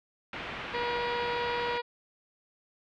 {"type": "low-pass noise", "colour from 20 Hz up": "white", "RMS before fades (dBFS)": -39, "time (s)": [0.33, 1.78], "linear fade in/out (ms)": 2, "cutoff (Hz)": 2800, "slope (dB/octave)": 24}
{"type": "harmonic tone", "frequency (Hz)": 480, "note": "B4", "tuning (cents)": -49, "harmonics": [1, 2, 3, 4, 5, 6, 7, 8, 9, 10], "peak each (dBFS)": [-33, -33, -42, -41, -43, -47, -46, -49, -50, -52], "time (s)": [0.73, 1.82], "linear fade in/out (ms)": 20}
{"effects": []}